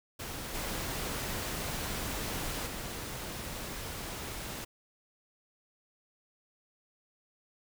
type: noise with level steps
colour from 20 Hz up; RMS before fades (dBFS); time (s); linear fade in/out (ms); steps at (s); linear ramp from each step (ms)
pink; -40 / -36 / -40; 0.19-4.65; 10; 0.54 / 2.66; 10
effects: none